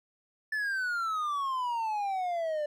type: exponential sweep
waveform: triangle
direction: down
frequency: 1760 to 587 Hz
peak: -27 dBFS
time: 0.52-2.66 s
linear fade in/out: 5 ms
effects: none